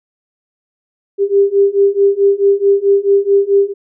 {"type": "beating tone pair", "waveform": "sine", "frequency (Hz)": [395.8, 400.4], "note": ["G4", "G4"], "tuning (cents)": [17, 37], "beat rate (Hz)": 4.6, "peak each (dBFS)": [-12, -11], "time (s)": [1.18, 3.74], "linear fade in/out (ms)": 50, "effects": []}